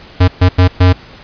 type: tone bursts at uneven times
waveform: square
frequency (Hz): 91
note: F#2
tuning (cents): -28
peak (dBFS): -5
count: 4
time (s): 0.2-0.28 / 0.41-0.49 / 0.58-0.68 / 0.8-0.93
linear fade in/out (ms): 10
effects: pink hiss -37 dBFS RMS until 1.23 s + resampled to 11025 Hz